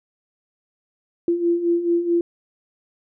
sine beating tone pair, 339.4 / 344 Hz, F4 / F4, -49 / -26 cents, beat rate 4.6 Hz, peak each -24 / -18 dBFS, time 1.28-2.21 s, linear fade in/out 2 ms, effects none

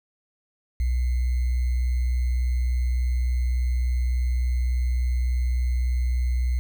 sine tone with sample-and-hold, 61.74 Hz, B1, in tune, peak -20 dBFS, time 0.8-6.59 s, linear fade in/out 0 ms, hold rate 2100 Hz, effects none

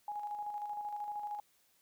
sine tone with tremolo, 830.6 Hz, G#5, in tune, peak -36 dBFS, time 0.08-1.4 s, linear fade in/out 2 ms, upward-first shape square, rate 13 Hz, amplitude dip 40%, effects white hiss -71 dBFS RMS until 1.81 s

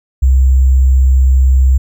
sine tone with sample-and-hold, 65.41 Hz, C2, in tune, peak -5 dBFS, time 0.22-1.78 s, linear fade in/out 10 ms, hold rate 7350 Hz, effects none

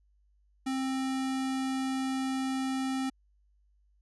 square tone, 264.2 Hz, C4, 17 cents sharp, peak -30 dBFS, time 0.66-3.1 s, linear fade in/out 10 ms, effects added 50 Hz sine -64 dBFS peak until 4.01 s + resampled to 24000 Hz

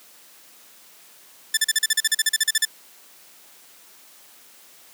10% pulse tone bursts, 1760 Hz, A6, in tune, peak -7 dBFS, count 16, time 1.54-2.652 s, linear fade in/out 5 ms, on 32 ms, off 40 ms, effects white hiss -50 dBFS RMS until 4.93 s + high-pass 200 Hz 12 dB/octave

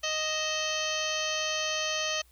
harmonic tone with a mistuned harmonic, 622.3 Hz, D#5, in tune, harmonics 1 / 2 / 3 / 4 / 5 / 6 / 7 / 8 / 9 / 10, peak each -35 / -38 / -37 / -36 / -34 / -44 / -38 / -44 / -42 / -37 dBFS, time 0.03-2.22 s, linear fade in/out 10 ms, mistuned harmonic 4, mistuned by +79 cents, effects added 59 Hz sine -59 dBFS peak until 2.31 s + white hiss -64 dBFS RMS until 2.31 s

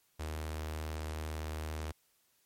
sawtooth tone with notch filter, 77.78 Hz, D#2, in tune, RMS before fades -39 dBFS, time 0.19-1.92 s, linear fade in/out 10 ms, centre 180 Hz, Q 0.98, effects white hiss -72 dBFS RMS until 2.45 s + MP3 64 kbps

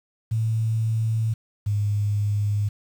sine tone pair in turn, 111.6 / 103.35 Hz, A2 / G#2, +25 / -8 cents, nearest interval minor second, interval 133 cents, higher first, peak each -20 dBFS, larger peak neither, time 0.31-1.34 / 1.66-2.69 s, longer neither, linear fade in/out 10 ms, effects 8-bit

